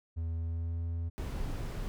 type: tone with pitch glide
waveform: triangle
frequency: 82.41 to 83.95 Hz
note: E2 to E2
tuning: 0 to +32 cents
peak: -30 dBFS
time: 0.16-1.1 s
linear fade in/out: 20 ms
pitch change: +32 cents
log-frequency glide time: 0.35-0.81 s
type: noise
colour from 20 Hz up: brown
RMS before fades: -36 dBFS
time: 1.18-1.88 s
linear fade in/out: 0 ms
effects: none